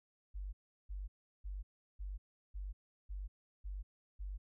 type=tone bursts; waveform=sine; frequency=48.38 Hz; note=G1; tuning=22 cents flat; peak=-40 dBFS; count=8; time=0.34-4.38 s; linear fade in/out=20 ms; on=190 ms; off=360 ms; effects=none